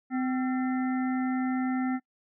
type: harmonic tone with a mistuned harmonic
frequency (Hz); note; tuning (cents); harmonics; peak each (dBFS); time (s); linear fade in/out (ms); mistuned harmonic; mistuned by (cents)
256.8; C4; -32; 1 / 3 / 5 / 7 / 8; -26 / -36 / -40 / -43 / -44; 0.1-2; 50; 5; +92
effects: noise-tail reverb RT60 0.1 s tail -24 dB re dry